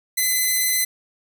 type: tone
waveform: 5% pulse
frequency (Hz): 2027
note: B6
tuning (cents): +45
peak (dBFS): -8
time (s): 0.17-0.85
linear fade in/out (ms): 10
effects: none